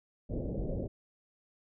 pink low-pass noise, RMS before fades -35 dBFS, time 0.29-0.88 s, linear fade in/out 20 ms, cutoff 600 Hz, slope 48 dB/octave, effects none

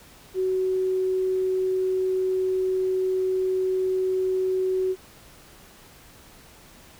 sine tone, 374.2 Hz, F#4, 20 cents sharp, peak -21 dBFS, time 0.34-4.96 s, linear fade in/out 50 ms, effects pink hiss -50 dBFS RMS until 6.99 s

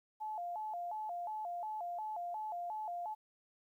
sine tone with vibrato, 776 Hz, G5, 18 cents flat, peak -38 dBFS, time 0.2-3.15 s, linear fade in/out 20 ms, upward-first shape square, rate 2.8 Hz, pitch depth 180 cents each way, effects 12-bit

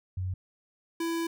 sine / square tone pair in turn, 92.5 / 332.7 Hz, F#2 / E4, 0 / +16 cents, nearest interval octave + minor seventh, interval 2216 cents, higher second, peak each -29 / -29 dBFS, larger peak neither, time 0.17-0.34 / 1-1.27 s, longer second, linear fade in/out 5 ms, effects none

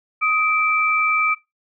sine tone pair together, 1254.9 / 2335 Hz, D#6 / D7, +14 / -11 cents, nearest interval major seventh, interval 1075 cents, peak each -19 dBFS, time 0.21-1.35 s, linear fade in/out 20 ms, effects noise-tail reverb RT60 0.2 s tail -19 dB re dry

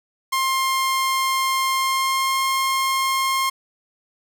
sawtooth tone with pitch glide, 1060 to 1066.8 Hz, C6 to C6, +22 to +33 cents, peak -15 dBFS, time 0.32-3.5 s, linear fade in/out 10 ms, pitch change +11 cents, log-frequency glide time 1.75-2.4 s, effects 8-bit

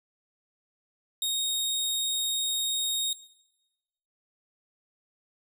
sawtooth tone, 3729 Hz, A#7, in tune, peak -23 dBFS, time 1.22-3.13 s, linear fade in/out 2 ms, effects noise-tail reverb RT60 1.0 s tail -18 dB re dry

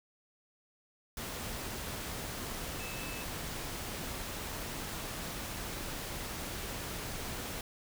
sine tone in noise, 2614 Hz, E7, 15 cents flat, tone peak -46 dBFS, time 2.8-3.23 s, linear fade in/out 2 ms, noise pink, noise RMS -40 dBFS, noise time 1.17-7.61 s, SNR -9 dB, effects none

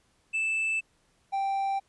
triangle tone pair in turn, 2637 / 784 Hz, E7 / G5, 0 / 0 cents, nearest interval octave + major sixth, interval 2100 cents, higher first, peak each -24 dBFS, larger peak neither, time 0.33-0.81 / 1.32-1.8 s, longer neither, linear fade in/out 20 ms, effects pink hiss -68 dBFS RMS until 1.88 s + resampled to 24000 Hz

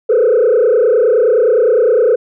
sine tone with frequency modulation, 467.3 Hz, A#4, 4 cents sharp, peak -6 dBFS, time 0.09-2.16 s, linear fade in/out 10 ms, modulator 29.7 Hz, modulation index 1.7, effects tanh soft clip ceiling -5 dBFS

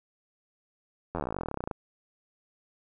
slowing click train, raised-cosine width 1 ms, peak -18 dBFS, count 27, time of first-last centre 1.15-1.712 s, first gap 11 ms, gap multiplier 1.05, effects none

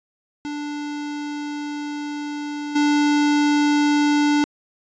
square tone with level steps, 293.7 Hz, D4, in tune, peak -27 / -16 dBFS, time 0.45-4.44 s, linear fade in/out 0 ms, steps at 2.75 s, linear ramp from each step 10 ms, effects resampled to 16000 Hz

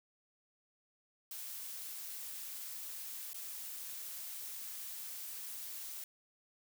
blue noise with dropouts, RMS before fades -45 dBFS, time 1.31-6.04 s, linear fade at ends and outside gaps 2 ms, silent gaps 3.333-3.343 s, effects none

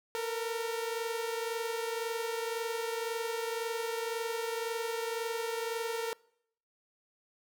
sawtooth tone pair together, 454.3 / 476.2 Hz, A#4 / A#4, -45 / +37 cents, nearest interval minor second, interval 82 cents, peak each -30 / -35 dBFS, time 0.15-6.13 s, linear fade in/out 0 ms, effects noise-tail reverb RT60 0.7 s tail -24 dB re dry

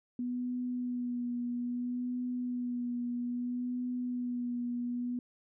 sine tone with vibrato, 245.1 Hz, B3, 13 cents flat, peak -32 dBFS, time 0.19-5.19 s, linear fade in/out 2 ms, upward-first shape sine, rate 0.61 Hz, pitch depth 22 cents each way, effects none

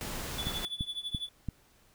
pink noise, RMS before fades -38 dBFS, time 0.01-0.65 s, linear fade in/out 0 ms
triangle tone with tremolo, 3452 Hz, A7, 34 cents flat, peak -30 dBFS, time 0.38-1.29 s, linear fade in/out 5 ms, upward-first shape triangle, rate 12 Hz, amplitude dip 95%
click train, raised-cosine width 5 ms, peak -21 dBFS, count 4, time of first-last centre 0.47-1.487 s, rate 2.95 Hz
effects pink hiss -64 dBFS RMS until 1.94 s

